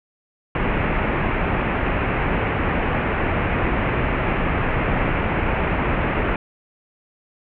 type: low-pass noise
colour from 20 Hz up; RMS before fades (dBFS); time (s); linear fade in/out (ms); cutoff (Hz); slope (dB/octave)
pink; -21; 0.55-6.36; 2; 2600; 48
effects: none